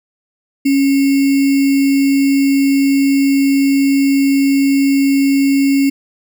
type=tone with sample-and-hold; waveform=sine; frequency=275.6 Hz; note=C#4; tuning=10 cents flat; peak=-9 dBFS; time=0.65-5.9 s; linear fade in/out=10 ms; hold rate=2450 Hz; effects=none